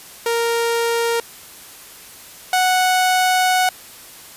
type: tone pair in turn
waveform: sawtooth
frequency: 465.3 / 738.6 Hz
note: A#4 / F#5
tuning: -3 / -3 cents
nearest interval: minor sixth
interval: 800 cents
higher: second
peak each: -13 / -10 dBFS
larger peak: second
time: 0.26-1.2 / 2.53-3.69 s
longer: second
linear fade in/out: 2 ms
effects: white hiss -40 dBFS RMS until 4.36 s + resampled to 32000 Hz